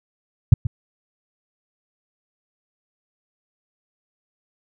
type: tone with echo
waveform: sine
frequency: 110 Hz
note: A2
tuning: in tune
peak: -3 dBFS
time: 0.52-0.54 s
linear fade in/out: 5 ms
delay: 130 ms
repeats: 1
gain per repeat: -14 dB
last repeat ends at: 0.67 s
effects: none